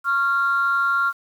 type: tone pair together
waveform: sine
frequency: 1102 / 1388.4 Hz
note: C#6 / F6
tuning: -11 / -11 cents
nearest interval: major third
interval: 400 cents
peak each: -23 / -17 dBFS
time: 0.04-1.13 s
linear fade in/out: 50 ms
effects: tanh soft clip ceiling -12 dBFS + 8-bit